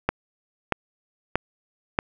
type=click train; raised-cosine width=0.5 ms; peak=-5 dBFS; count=4; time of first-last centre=0.09-1.989 s; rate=1.58 Hz; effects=none